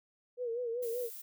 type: tone with vibrato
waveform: sine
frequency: 476.6 Hz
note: A#4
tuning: 38 cents sharp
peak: -33 dBFS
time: 0.37-1.1 s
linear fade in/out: 50 ms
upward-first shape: sine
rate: 5.2 Hz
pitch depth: 81 cents each way
type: noise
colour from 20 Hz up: violet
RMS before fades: -46 dBFS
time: 0.82-1.22 s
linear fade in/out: 10 ms
effects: none